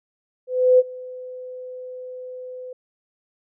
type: tone with ADSR envelope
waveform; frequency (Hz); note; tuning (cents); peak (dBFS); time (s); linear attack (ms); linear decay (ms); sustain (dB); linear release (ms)
sine; 506; B4; +42; -9; 0.47-2.73; 320; 34; -23; 4
effects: none